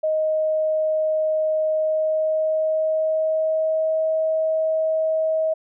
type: tone with pitch glide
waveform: sine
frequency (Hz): 625 to 635.6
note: D#5 to D#5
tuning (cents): +8 to +37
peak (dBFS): -18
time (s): 0.03-5.54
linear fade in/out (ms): 10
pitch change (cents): +29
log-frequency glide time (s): 1.72-4.03
effects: none